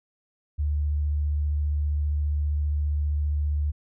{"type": "tone with vibrato", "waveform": "sine", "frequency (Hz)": 73.9, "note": "D2", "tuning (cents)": 11, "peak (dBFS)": -22, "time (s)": [0.58, 3.72], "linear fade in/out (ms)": 20, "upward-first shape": "sine", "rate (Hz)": 15, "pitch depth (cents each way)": 14, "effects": []}